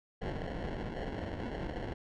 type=noise with sample-and-hold; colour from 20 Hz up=pink; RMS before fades=-38 dBFS; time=0.21-1.94 s; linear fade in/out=10 ms; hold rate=1225 Hz; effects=low-pass 3000 Hz 12 dB/octave